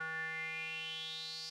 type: tone with band-pass filter sweep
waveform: square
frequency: 160.4 Hz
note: E3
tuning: 47 cents flat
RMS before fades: -42 dBFS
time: 0-1.5 s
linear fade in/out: 10 ms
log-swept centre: 1500 to 4900 Hz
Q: 7.8
effects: none